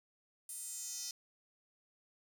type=tone with high-pass filter sweep; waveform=square; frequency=280 Hz; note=C#4; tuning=18 cents sharp; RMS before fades=-44 dBFS; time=0.49-1.11 s; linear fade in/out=2 ms; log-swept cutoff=9500 to 5400 Hz; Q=3.6; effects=none